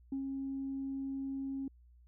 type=tone with ADSR envelope; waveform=sine; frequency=271.1 Hz; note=C#4; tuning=38 cents flat; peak=-32 dBFS; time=0.12-1.68 s; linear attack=4 ms; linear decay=98 ms; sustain=-3 dB; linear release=3 ms; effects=tanh soft clip ceiling -30 dBFS + added 60 Hz sine -58 dBFS peak until 2.07 s